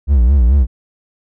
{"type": "tone with vibrato", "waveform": "triangle", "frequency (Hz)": 64.5, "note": "C2", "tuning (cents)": -24, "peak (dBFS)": -5, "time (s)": [0.07, 0.67], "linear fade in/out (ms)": 50, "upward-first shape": "sine", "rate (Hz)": 4.6, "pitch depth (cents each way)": 190, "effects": []}